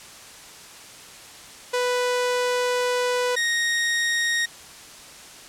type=tone pair in turn; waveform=sawtooth; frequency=494.7 / 1867.7 Hz; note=B4 / A#6; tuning=+3 / +3 cents; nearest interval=octave + major seventh; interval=2300 cents; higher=second; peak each=-17 dBFS; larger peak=neither; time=1.73-3.36 / 3.36-4.46 s; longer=first; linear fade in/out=10 ms; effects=white hiss -43 dBFS RMS until 5.48 s + low-pass 9000 Hz 12 dB/octave